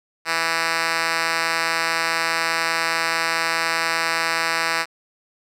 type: tone with band-pass filter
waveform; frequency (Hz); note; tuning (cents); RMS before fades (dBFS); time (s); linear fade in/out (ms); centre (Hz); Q
5% pulse; 164.81; E3; 0; -22; 0.25-4.86; 50; 3000; 0.65
effects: none